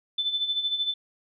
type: tone with tremolo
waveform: sine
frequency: 3520 Hz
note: A7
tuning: in tune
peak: -22 dBFS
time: 0.18-0.94 s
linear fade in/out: 5 ms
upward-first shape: sine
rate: 13 Hz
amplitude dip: 65%
effects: none